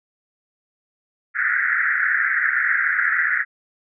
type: band-pass noise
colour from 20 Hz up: white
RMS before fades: -20 dBFS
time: 1.34-3.45 s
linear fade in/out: 50 ms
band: 1400 to 2000 Hz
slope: 96 dB/octave
effects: none